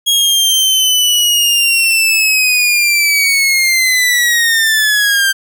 sawtooth linear sweep, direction down, 3298 to 1568 Hz, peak -6 dBFS, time 0.06-5.33 s, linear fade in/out 20 ms, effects 8-bit

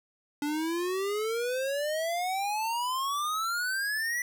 square exponential sweep, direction up, 287.8 to 1975.5 Hz, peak -29 dBFS, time 0.42-4.22 s, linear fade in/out 2 ms, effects 11-bit

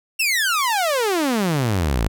sawtooth exponential sweep, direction down, 2787 to 48.44 Hz, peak -14 dBFS, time 0.19-2.08 s, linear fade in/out 10 ms, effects none

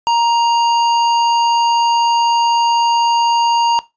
sine tone with tanh clipping, 936 Hz, A#5, 7 cents sharp, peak -13 dBFS, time 0.07-3.79 s, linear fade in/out 0 ms, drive 16 dB, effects noise-tail reverb RT60 0.2 s tail -18 dB re dry + resampled to 16000 Hz

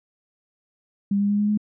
sine tone with pitch steps, 200.2 / 202.6 / 205.1 / 207.6 / 210.2 Hz, G3 / G#3 / G#3 / G#3 / G#3, +37 / -43 / -21 / 0 / +21 cents, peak -18 dBFS, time 1.11-1.575 s, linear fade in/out 5 ms, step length 93 ms, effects none

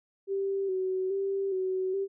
sine tone with vibrato, 383.2 Hz, G4, 39 cents flat, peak -27 dBFS, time 0.27-2.08 s, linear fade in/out 50 ms, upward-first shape square, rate 1.2 Hz, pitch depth 38 cents each way, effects none

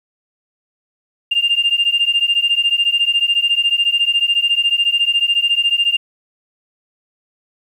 sine beating tone pair, 2794 / 2808 Hz, F7 / F7, 0 / +9 cents, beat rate 14 Hz, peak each -15 dBFS, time 1.31-5.97 s, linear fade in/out 10 ms, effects tanh soft clip ceiling -6 dBFS + 8-bit

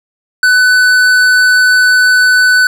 triangle tone with tanh clipping, 1499 Hz, F#6, 22 cents sharp, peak -7 dBFS, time 0.43-2.67 s, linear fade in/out 2 ms, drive 17 dB, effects none

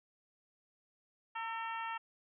harmonic tone with a mistuned harmonic, 455.3 Hz, A#4, 41 cents flat, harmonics 2 / 3 / 4 / 5 / 6 / 7, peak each -40 / -43 / -46 / -51 / -48 / -54 dBFS, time 1.35-1.98 s, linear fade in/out 10 ms, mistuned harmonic 3, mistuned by -42 cents, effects none

